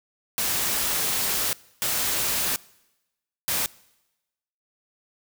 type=noise bursts at uneven times; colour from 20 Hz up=white; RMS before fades=-25 dBFS; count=3; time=0.38-1.53 / 1.82-2.56 / 3.48-3.66 s; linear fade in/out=0 ms; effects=noise-tail reverb RT60 1.0 s tail -23 dB re dry